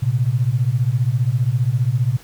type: beating tone pair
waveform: sine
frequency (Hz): 115.8 / 130.8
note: A#2 / C3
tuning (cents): -11 / 0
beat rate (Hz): 15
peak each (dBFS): -18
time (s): 0.02-2.17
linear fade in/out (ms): 10
effects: pink hiss -45 dBFS RMS until 2.23 s